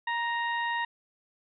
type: harmonic tone with a mistuned harmonic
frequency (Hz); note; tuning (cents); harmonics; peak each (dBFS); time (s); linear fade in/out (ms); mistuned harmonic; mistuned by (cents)
932.3; A#5; 0; 1 / 2 / 3 / 4; -30 / -31 / -41 / -43; 0.07-0.85; 5; 1; +17
effects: none